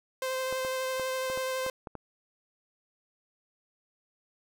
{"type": "tone with vibrato", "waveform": "sawtooth", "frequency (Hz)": 520, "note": "C5", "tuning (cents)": -11, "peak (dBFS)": -26, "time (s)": [0.22, 1.7], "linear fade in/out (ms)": 2, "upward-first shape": "triangle", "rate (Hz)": 12, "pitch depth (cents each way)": 14}
{"type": "clicks", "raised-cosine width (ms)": 1, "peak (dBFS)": -25, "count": 8, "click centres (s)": [0.526, 0.649, 0.997, 1.3, 1.375, 1.664, 1.872, 1.953]}
{"effects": []}